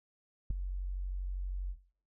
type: tone with ADSR envelope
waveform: sine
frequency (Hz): 46.25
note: F#1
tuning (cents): 0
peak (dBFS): -24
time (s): 0.5-1.77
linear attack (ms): 6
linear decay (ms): 3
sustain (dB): -9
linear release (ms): 69
effects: noise-tail reverb RT60 0.5 s tail -19 dB re dry